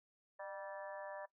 harmonic tone with a mistuned harmonic, 194.3 Hz, G3, 15 cents flat, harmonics 3 / 4 / 5 / 6 / 7 / 8 / 9, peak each -47 / -53 / -52 / -58 / -63 / -63 / -54 dBFS, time 0.39-1.26 s, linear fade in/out 10 ms, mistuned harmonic 3, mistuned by +49 cents, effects noise-tail reverb RT60 0.1 s tail -18 dB re dry

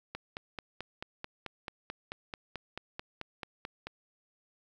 click train, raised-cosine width 0.3 ms, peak -22 dBFS, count 18, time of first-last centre 0.15-3.87 s, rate 4.57 Hz, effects 10-bit

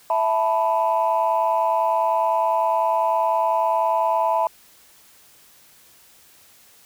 sine chord, E suspended fourth, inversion none, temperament just, 659.3 / 879 / 988.9 Hz, E5 / A5 / B5, 0 / -2 / +2 cents, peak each -21 dBFS, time 0.1-4.47 s, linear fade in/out 2 ms, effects tanh soft clip ceiling -10 dBFS + white hiss -52 dBFS RMS until 6.85 s

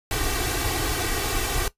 pink noise with comb filter, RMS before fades -25 dBFS, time 0.11-1.68 s, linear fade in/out 2 ms, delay 2.6 ms, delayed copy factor +0.8, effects noise-tail reverb RT60 0.1 s tail -17 dB re dry + resampled to 32000 Hz

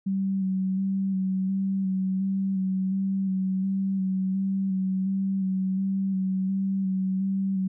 sine tone with vibrato, 191.2 Hz, G3, 43 cents flat, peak -23 dBFS, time 0.06-7.68 s, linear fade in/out 10 ms, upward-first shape square, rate 1.4 Hz, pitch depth 20 cents each way, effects none

